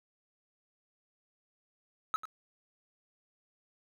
triangle tone with echo, 1289 Hz, E6, 39 cents flat, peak -25 dBFS, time 2.14-2.16 s, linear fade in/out 0 ms, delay 94 ms, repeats 1, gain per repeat -12 dB, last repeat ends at 2.254 s, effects none

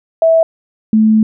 sine tone pair in turn, 653 / 217.9 Hz, E5 / A3, -17 / -17 cents, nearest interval octave + perfect fifth, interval 1900 cents, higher first, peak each -6 dBFS, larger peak neither, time 0.22-0.43 / 0.93-1.23 s, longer second, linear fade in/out 2 ms, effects none

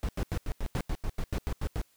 brown noise bursts, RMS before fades -30 dBFS, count 13, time 0.03-1.815 s, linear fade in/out 0 ms, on 57 ms, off 87 ms, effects white hiss -67 dBFS RMS until 1.96 s

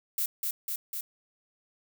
violet noise with echo, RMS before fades -29 dBFS, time 0.18-0.26 s, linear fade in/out 2 ms, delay 250 ms, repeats 3, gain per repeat -2 dB, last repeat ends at 1.01 s, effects none

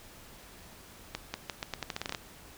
accelerating click train, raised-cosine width 0.2 ms, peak -16 dBFS, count 13, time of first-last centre 1.15-2.148 s, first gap 190 ms, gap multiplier 0.83, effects pink hiss -52 dBFS RMS until 2.57 s

